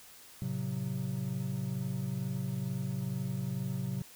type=chord; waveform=triangle; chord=F# diminished; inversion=first; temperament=just; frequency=111 / 133.2 / 185 Hz; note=A2 / C3 / F#3; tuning=+16 / +31 / 0 cents; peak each=-38 / -33 / -35 dBFS; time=0.42-4.02 s; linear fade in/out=0 ms; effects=white hiss -54 dBFS RMS until 4.15 s